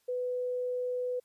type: tone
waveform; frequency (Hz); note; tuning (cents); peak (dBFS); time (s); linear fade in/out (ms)
sine; 497.7; B4; +13; -30; 0.08-1.2; 10
effects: white hiss -73 dBFS RMS until 1.24 s + resampled to 32000 Hz